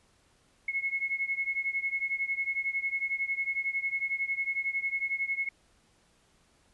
sine beating tone pair, 2177 / 2188 Hz, C#7 / C#7, -32 / -23 cents, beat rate 11 Hz, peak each -31 / -33 dBFS, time 0.68-5.49 s, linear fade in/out 5 ms, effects pink hiss -66 dBFS RMS until 6.73 s + resampled to 24000 Hz

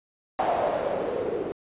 blue noise with low-pass filter sweep, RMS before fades -27 dBFS, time 0.39-1.52 s, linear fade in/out 0 ms, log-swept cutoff 750 to 390 Hz, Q 4.3, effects resampled to 8000 Hz

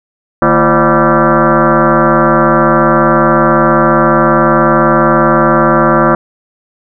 sine tone with frequency modulation, 415.3 Hz, G#4, in tune, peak -5 dBFS, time 0.42-6.15 s, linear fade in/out 2 ms, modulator 189 Hz, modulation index 5.5, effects none

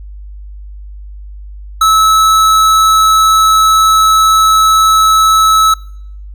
sine tone with hard clipping, 1301 Hz, E6, 23 cents flat, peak -7 dBFS, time 1.81-5.74 s, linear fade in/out 5 ms, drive 17 dB, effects noise-tail reverb RT60 0.7 s tail -25 dB re dry + added 50 Hz sine -26 dBFS peak until 6.34 s

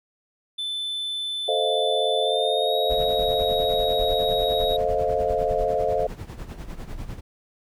triangle tone with pitch glide, 3520 to 3794 Hz, A7 to A#7, 0 to +30 cents, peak -25 dBFS, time 0.58-4.77 s, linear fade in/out 10 ms, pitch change +130 cents, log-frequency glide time 2.21-2.76 s
sine chord, F dominant seventh, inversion first, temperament equal, 440 / 523.3 / 622.3 / 698.5 Hz, A4 / C5 / Eb5 / F5, 0 / 0 / 0 / 0 cents, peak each -26 dBFS, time 1.48-6.07 s, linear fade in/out 5 ms
brown noise with tremolo, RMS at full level -31 dBFS, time 2.89-7.21 s, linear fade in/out 20 ms, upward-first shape sine, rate 10 Hz, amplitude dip 70%
effects none

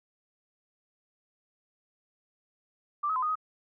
sine tone with pitch steps, 1177 / 1275 / 1021 / 1235 / 1259 Hz, D6 / D#6 / C6 / D#6 / D#6, +3 / +42 / -43 / -13 / +20 cents, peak -26 dBFS, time 3.03-3.355 s, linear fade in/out 10 ms, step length 65 ms, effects none

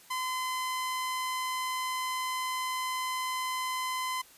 sawtooth tone, 1024 Hz, C6, 38 cents flat, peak -27 dBFS, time 0.1-4.22 s, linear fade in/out 10 ms, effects white hiss -56 dBFS RMS until 4.37 s + resampled to 32000 Hz

